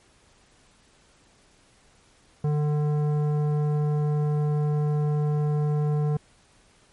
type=tone with tanh clipping; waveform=sine; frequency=149 Hz; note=D3; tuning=25 cents sharp; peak=-23 dBFS; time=2.44-6.17 s; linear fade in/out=5 ms; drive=13 dB; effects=pink hiss -59 dBFS RMS until 6.92 s + MP3 48 kbps